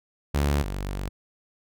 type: tone pair in turn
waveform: sawtooth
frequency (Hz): 71.7 / 48.13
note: D2 / G1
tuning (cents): -41 / -31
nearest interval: perfect fifth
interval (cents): 690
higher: first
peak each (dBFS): -17 / -25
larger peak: first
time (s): 0.34-0.63 / 0.63-1.09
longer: second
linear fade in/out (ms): 10
effects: none